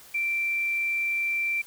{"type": "tone", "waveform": "sine", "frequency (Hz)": 2349, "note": "D7", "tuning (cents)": 0, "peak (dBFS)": -24, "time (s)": [0.14, 1.62], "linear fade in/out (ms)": 10, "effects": ["white hiss -50 dBFS RMS until 1.66 s"]}